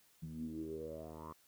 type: tone with low-pass filter sweep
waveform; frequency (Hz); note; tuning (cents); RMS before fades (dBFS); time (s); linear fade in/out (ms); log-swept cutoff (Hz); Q
10% pulse; 79; D#2; +27; -45; 0.22-1.33; 10; 170 to 1100; 8.8
effects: white hiss -69 dBFS RMS until 1.47 s